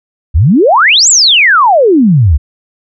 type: exponential two-way sweep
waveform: sine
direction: up then down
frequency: 65 to 7902 to 65 Hz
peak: -3 dBFS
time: 0.34-2.38 s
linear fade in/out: 20 ms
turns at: 1.09 s
effects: none